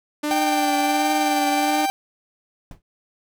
sawtooth tone with vibrato, 296.8 Hz, D4, 18 cents sharp, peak -18 dBFS, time 0.23-1.86 s, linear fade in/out 10 ms, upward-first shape triangle, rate 1.4 Hz, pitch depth 37 cents each way
45% pulse tone with tremolo, 784 Hz, G5, in tune, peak -19 dBFS, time 0.31-1.9 s, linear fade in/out 0 ms, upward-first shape square, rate 19 Hz, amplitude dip 25%
brown noise with exponential decay, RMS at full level -32 dBFS, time 2.71-2.82 s, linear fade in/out 2 ms, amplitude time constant 23 ms
effects none

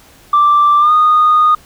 sine tone with pitch glide, 1174.7 to 1232.4 Hz, D6 to D#6, 0 to -17 cents, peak -5 dBFS, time 0.33-1.55 s, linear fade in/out 5 ms, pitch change +83 cents, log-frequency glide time 0.79-0.92 s, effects tanh soft clip ceiling -3 dBFS + pink hiss -44 dBFS RMS until 1.65 s

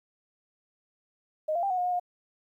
sine tone with pitch steps, 620 / 690 / 791 / 735 / 717 / 721 / 713 Hz, D#5 / F5 / G5 / F#5 / F5 / F#5 / F5, -6 / -21 / +15 / -12 / +45 / -45 / +36 cents, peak -25 dBFS, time 1.48-1.998 s, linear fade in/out 10 ms, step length 74 ms, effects 11-bit

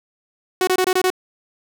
sawtooth tone bursts, 370 Hz, F#4, in tune, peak -11 dBFS, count 6, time 0.61-1.102 s, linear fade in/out 2 ms, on 62 ms, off 24 ms, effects none

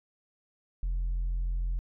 sine tone, 43.21 Hz, F1, 18 cents flat, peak -25 dBFS, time 0.83-1.79 s, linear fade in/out 0 ms, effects tanh soft clip ceiling -26 dBFS

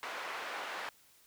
white band-pass noise, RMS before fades -41 dBFS, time 0.03-0.89 s, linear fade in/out 0 ms, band 560 to 1800 Hz, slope 12 dB/octave, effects white hiss -64 dBFS RMS until 1.26 s

